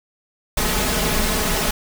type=noise with comb filter; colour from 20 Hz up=pink; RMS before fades=-20 dBFS; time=0.57-1.71 s; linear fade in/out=5 ms; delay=4.7 ms; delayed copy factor=+0.65; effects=none